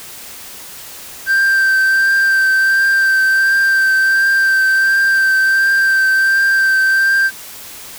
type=tone with vibrato; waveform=triangle; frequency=1568 Hz; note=G6; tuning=in tune; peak=-8 dBFS; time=1.26-7.31 s; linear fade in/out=50 ms; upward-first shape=triangle; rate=1.4 Hz; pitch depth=20 cents each way; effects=white hiss -33 dBFS RMS until 7.98 s